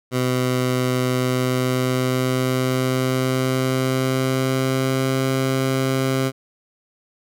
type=tone with pitch glide; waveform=15% pulse; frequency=126.9 to 132.44 Hz; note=B2 to C3; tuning=+47 to +21 cents; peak=-12 dBFS; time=0.11-6.32 s; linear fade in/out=50 ms; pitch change=+74 cents; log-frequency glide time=1.07-5.22 s; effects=none